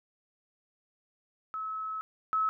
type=tone pair in turn; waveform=sine; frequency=1293 / 1293 Hz; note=E6 / E6; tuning=-34 / -34 cents; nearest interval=unison; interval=0 cents; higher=neither; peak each=-33 / -25 dBFS; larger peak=second; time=1.54-2.01 / 2.33-2.49 s; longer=first; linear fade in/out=0 ms; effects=none